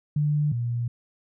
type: tone pair in turn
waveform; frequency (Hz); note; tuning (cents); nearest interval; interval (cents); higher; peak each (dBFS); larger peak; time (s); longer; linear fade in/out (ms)
sine; 148.5 / 119.23; D3 / A#2; +20 / +39; major third; 381; first; -20 / -24; first; 0.16-0.52 / 0.52-0.88; neither; 5
effects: none